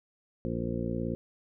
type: harmonic tone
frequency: 58.27 Hz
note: A#1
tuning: in tune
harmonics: 1 / 2 / 3 / 4 / 5 / 6 / 8 / 9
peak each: -40 / -37 / -36 / -35 / -41 / -38 / -41 / -40 dBFS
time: 0.45-1.15 s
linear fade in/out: 0 ms
effects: none

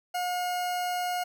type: tone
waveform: 40% pulse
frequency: 718 Hz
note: F5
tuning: 48 cents sharp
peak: -27 dBFS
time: 0.14-1.24 s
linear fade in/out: 10 ms
effects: none

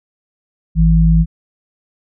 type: tone pair together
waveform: sine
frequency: 54.56 / 163.5 Hz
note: A1 / E3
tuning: -14 / -14 cents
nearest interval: octave + perfect fifth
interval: 1900 cents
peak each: -10 dBFS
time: 0.75-1.26 s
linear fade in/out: 50 ms
effects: none

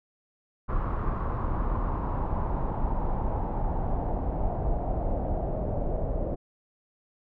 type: noise with low-pass filter sweep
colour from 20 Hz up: brown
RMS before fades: -28 dBFS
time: 0.68-6.36 s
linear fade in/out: 20 ms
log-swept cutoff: 1200 to 600 Hz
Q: 3.9
effects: none

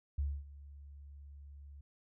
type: tone with ADSR envelope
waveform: sine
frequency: 71 Hz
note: C#2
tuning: 42 cents sharp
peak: -30 dBFS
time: 0.18-1.81 s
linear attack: 7 ms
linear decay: 250 ms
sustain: -19 dB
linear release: 4 ms
effects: none

